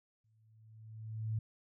sine tone with exponential growth, 110 Hz, A2, in tune, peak -31 dBFS, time 0.24-1.39 s, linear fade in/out 5 ms, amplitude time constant 250 ms, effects none

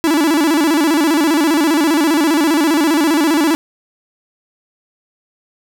45% pulse tone with vibrato, 308.4 Hz, D#4, 15 cents flat, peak -11 dBFS, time 0.04-3.55 s, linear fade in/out 0 ms, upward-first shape square, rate 15 Hz, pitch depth 120 cents each way, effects none

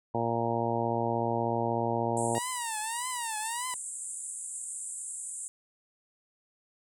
harmonic tone, 116.54 Hz, A#2, in tune, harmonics 1 / 2 / 3 / 4 / 5 / 6 / 7 / 8, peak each -35 / -35 / -35 / -35 / -35 / -35 / -35 / -35 dBFS, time 0.14-2.39 s, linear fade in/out 10 ms
pink band-pass noise, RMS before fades -39 dBFS, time 2.17-5.48 s, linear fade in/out 0 ms, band 7400 to 9800 Hz, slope 96 dB/octave
sawtooth tone with vibrato, 932.3 Hz, A#5, in tune, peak -30 dBFS, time 2.35-3.74 s, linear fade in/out 0 ms, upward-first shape triangle, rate 1.7 Hz, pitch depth 170 cents each way
effects none

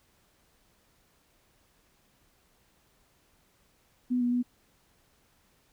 sine tone with pitch steps, 248.4 / 242.9 / 245.5 Hz, B3 / B3 / B3, +10 / -29 / -10 cents, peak -24 dBFS, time 4.1-4.43 s, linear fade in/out 20 ms, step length 110 ms, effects pink hiss -67 dBFS RMS until 5.72 s

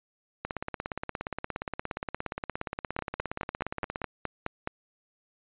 two click trains, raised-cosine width 0.5 ms, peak -15 / -17 dBFS, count 9 / 62, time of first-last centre 2.99-4.674 / 0.45-4.017 s, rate 4.75 / 17.1 Hz, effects resampled to 8000 Hz

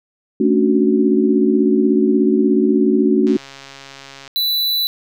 sine chord, D major seventh, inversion second, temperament equal, 220 / 277.2 / 293.7 / 370 Hz, A3 / C#4 / D4 / F#4, 0 / 0 / 0 / 0 cents, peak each -16 / -17 / -19 / -16 dBFS, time 0.4-3.37 s, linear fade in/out 5 ms
click train, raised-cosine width 0.2 ms, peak -19 dBFS, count 139, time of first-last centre 3.27-4.277 s, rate 137 Hz
square tone, 3971 Hz, B7, 9 cents sharp, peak -16 dBFS, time 4.36-4.87 s, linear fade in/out 0 ms
effects none

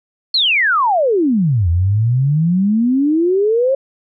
sine exponential two-way sweep, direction down then up, 4412 to 82 to 551 Hz, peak -11 dBFS, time 0.34-3.75 s, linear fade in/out 5 ms, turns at 1.69 s, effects none

